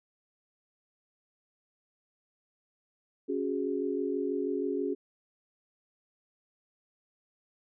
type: chord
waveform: sine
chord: C# suspended fourth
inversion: none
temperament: just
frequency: 277.2 / 369.6 / 415.8 Hz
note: C#4 / F#4 / G#4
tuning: 0 / -2 / +2 cents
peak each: -33 dBFS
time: 3.28-4.95 s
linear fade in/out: 20 ms
effects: none